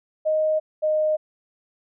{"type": "tone pair in turn", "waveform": "sine", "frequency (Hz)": [622.3, 617.3], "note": ["D#5", "D#5"], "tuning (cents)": [0, -14], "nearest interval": "unison", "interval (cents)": 14, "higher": "first", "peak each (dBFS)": -18, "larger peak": "neither", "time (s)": [[0.25, 0.6], [0.82, 1.17]], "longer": "neither", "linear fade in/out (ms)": 20, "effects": []}